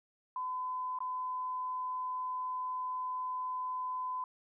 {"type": "tone with dropouts", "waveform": "sine", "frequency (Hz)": 1013, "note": "B5", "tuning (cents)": 44, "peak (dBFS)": -34, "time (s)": [0.36, 4.24], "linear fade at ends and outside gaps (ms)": 2, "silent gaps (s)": [0.988, 1.004], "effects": []}